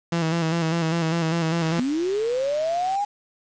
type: tone with vibrato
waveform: sawtooth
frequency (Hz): 164.81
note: E3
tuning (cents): 0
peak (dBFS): -17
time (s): 0.12-1.8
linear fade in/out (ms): 5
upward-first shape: square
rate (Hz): 5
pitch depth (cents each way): 44
type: click train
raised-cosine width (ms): 0.2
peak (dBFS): -23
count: 185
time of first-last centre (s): 1.61-2.953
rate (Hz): 137
type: linear sweep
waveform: sine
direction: up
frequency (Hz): 232.3 to 830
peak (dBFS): -21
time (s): 1.78-3.05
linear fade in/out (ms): 10
effects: resampled to 16000 Hz + 7-bit